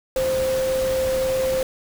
sine tone in noise, 523.3 Hz, C5, in tune, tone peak -19 dBFS, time 0.16-1.63 s, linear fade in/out 2 ms, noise pink, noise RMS -31 dBFS, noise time 0.16-1.63 s, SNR +9 dB, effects none

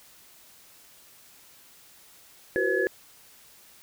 sine tone cluster, 344.2 / 376.9 / 481.2 / 523 / 1699 Hz, F4 / F#4 / B4 / C5 / G#6, -25 / +32 / -45 / -1 / +39 cents, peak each -33 / -27 / -29 / -31 / -27 dBFS, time 2.56-2.87 s, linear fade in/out 0 ms, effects white hiss -54 dBFS RMS until 3.82 s

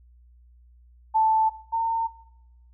sine tone pair in turn, 880 / 909.5 Hz, A5 / A#5, 0 / -43 cents, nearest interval minor second, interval 57 cents, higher second, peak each -17 / -21 dBFS, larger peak first, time 1.14-1.5 / 1.72-2.08 s, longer neither, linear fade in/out 20 ms, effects noise-tail reverb RT60 0.8 s tail -19 dB re dry + added 60 Hz sine -51 dBFS peak until 2.73 s

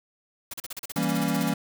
white noise bursts, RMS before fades -35 dBFS, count 16, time 0.51-1.497 s, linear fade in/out 5 ms, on 27 ms, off 37 ms
square chord, E diminished seventh, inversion none, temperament equal, 164.81 / 196 / 233.1 / 277.2 Hz, E3 / G3 / Bb3 / Db4, 0 / 0 / 0 / 0 cents, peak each -30 dBFS, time 0.96-1.54 s, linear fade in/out 5 ms
effects none

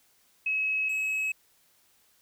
sine / triangle tone pair in turn, 2567 / 2567 Hz, E7 / E7, -47 / -47 cents, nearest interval unison, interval 0 cents, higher neither, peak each -25 dBFS, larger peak neither, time 0.46-0.89 / 0.89-1.32 s, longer neither, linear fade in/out 5 ms, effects white hiss -65 dBFS RMS until 2.21 s

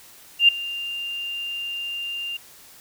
sine tone with ADSR envelope, 2794 Hz, F7, in tune, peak -8 dBFS, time 0.39-2.37 s, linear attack 96 ms, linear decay 4 ms, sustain -19 dB, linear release 6 ms, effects white hiss -48 dBFS RMS until 2.8 s

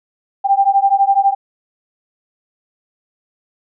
sine beating tone pair, 784 / 796 Hz, G5 / G5, 0 / +26 cents, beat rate 12 Hz, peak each -13 dBFS, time 0.44-1.35 s, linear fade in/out 20 ms, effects none

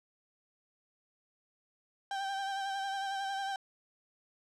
35% pulse tone with vibrato, 784 Hz, G5, in tune, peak -32 dBFS, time 2.11-3.56 s, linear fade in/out 2 ms, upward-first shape sine, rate 11 Hz, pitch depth 30 cents each way, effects low-pass 6000 Hz 12 dB/octave

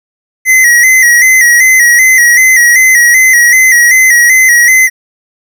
square tone with vibrato, 1975.5 Hz, B6, in tune, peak -3 dBFS, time 0.45-4.9 s, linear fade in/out 50 ms, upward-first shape square, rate 2.6 Hz, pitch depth 61 cents each way, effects none

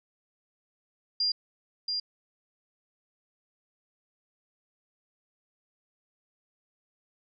sine tone with echo, 4800 Hz, D8, 37 cents sharp, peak -24 dBFS, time 1.2-1.32 s, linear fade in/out 5 ms, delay 680 ms, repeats 1, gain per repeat -4 dB, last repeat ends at 2 s, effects none

